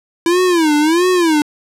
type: tone with vibrato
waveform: square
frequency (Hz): 330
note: E4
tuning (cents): +2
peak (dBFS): -11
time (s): 0.26-1.42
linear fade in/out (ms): 2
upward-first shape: sine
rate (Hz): 1.5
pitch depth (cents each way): 190
effects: low-pass 11000 Hz 12 dB/octave